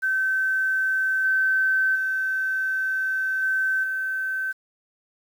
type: tone with level steps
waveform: sine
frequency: 1539 Hz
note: G6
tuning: 32 cents flat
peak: -20 / -18 / -22 / -20 / -24 dBFS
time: 0.02-4.53 s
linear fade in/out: 20 ms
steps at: 1.24 / 1.95 / 3.42 / 3.83 s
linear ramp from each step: 10 ms
effects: 8-bit